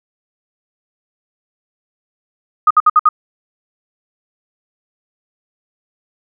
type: tone bursts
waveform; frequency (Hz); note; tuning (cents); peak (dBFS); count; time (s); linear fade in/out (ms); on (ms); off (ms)
sine; 1240; D#6; -6; -5; 5; 2.67-3.09; 5; 36; 60
effects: none